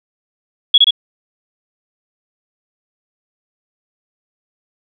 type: tone with echo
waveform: sine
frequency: 3353 Hz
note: G#7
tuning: 16 cents sharp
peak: -3 dBFS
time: 0.74-0.78 s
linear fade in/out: 5 ms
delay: 64 ms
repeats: 2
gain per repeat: -2 dB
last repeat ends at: 0.908 s
effects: none

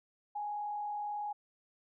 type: tone with frequency modulation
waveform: sine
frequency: 830.6 Hz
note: G#5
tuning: in tune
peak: -35 dBFS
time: 0.35-1.33 s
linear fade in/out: 10 ms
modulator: 41.7 Hz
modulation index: 0.35
effects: none

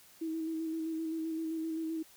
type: tone with vibrato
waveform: sine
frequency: 322.1 Hz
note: E4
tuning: 40 cents flat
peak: -33 dBFS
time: 0.21-2.03 s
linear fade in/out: 10 ms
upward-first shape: square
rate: 7.7 Hz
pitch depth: 20 cents each way
effects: white hiss -59 dBFS RMS until 2.16 s

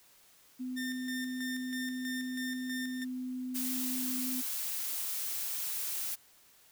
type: tone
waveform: sine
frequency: 253.9 Hz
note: B3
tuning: 48 cents sharp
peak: -35 dBFS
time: 0.59-4.42 s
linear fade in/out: 20 ms
type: tone with tremolo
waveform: sawtooth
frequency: 1805 Hz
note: A6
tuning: 44 cents sharp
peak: -34 dBFS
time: 0.76-3.05 s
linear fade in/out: 20 ms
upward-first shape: square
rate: 3.1 Hz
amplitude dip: 55%
type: noise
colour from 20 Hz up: blue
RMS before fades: -36 dBFS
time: 3.54-6.16 s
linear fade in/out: 20 ms
effects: white hiss -62 dBFS RMS until 6.71 s

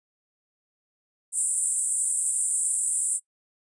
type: band-pass noise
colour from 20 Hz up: white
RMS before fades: -26 dBFS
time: 1.32-3.2 s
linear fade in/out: 50 ms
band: 7800 to 9600 Hz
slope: 96 dB/octave
effects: noise-tail reverb RT60 0.1 s tail -21 dB re dry + resampled to 24000 Hz

